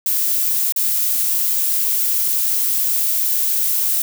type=noise with dropouts; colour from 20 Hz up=violet; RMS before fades=-18 dBFS; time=0.06-4.02 s; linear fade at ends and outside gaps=2 ms; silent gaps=0.723-0.761 s; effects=none